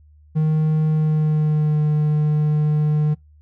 triangle tone with pitch glide, 155.56 to 151.22 Hz, D#3 to D#3, 0 to -49 cents, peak -13 dBFS, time 0.35-3.15 s, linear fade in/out 20 ms, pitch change -49 cents, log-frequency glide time 0.89-1.83 s, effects noise-tail reverb RT60 0.2 s tail -26 dB re dry + added 75 Hz sine -47 dBFS peak until 3.41 s

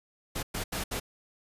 pink noise bursts at uneven times, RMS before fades -33 dBFS, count 4, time 0.35-0.43 / 0.54-0.64 / 0.72-0.84 / 0.91-1 s, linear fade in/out 10 ms, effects resampled to 32000 Hz

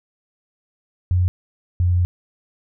sine tone pair in turn, 90.3 / 88.8 Hz, F#2 / F2, -42 / +29 cents, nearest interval unison, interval 29 cents, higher first, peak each -14 dBFS, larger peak neither, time 1.11-1.28 / 1.8-2.05 s, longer second, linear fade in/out 0 ms, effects none

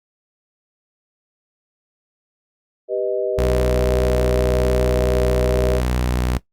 sine chord, G augmented, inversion none, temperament equal, 392 / 493.9 / 622.3 Hz, G4 / B4 / D#5, 0 / 0 / 0 cents, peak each -23 dBFS, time 2.88-5.82 s, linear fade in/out 50 ms
sawtooth tone with vibrato, 61.74 Hz, B1, in tune, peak -14 dBFS, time 3.38-6.38 s, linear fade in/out 5 ms, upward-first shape triangle, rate 19 Hz, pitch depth 86 cents each way
effects noise-tail reverb RT60 0.1 s tail -17 dB re dry + Opus 32 kbps

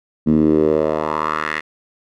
10% pulse tone with band-pass filter sweep, 77.3 Hz, D#2, 11 cents flat, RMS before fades -17 dBFS, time 0.26-1.61 s, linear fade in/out 20 ms, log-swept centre 220 to 2000 Hz, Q 3, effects none

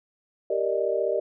sine chord, Eb major seventh, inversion first, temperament equal, 392 / 466.2 / 587.3 / 622.3 Hz, G4 / Bb4 / D5 / Eb5, 0 / 0 / 0 / 0 cents, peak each -28 dBFS, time 0.5-1.2 s, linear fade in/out 5 ms, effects none

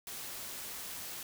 white noise, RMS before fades -43 dBFS, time 0.07-1.23 s, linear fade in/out 2 ms, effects none

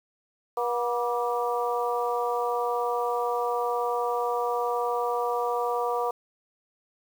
harmonic tone with a mistuned harmonic, 241 Hz, B3, 42 cents flat, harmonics 2 / 3 / 4 / 5, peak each -28 / -30 / -31 / -32 dBFS, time 0.57-6.11 s, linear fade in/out 5 ms, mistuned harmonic 5, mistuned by -44 cents, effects 8-bit

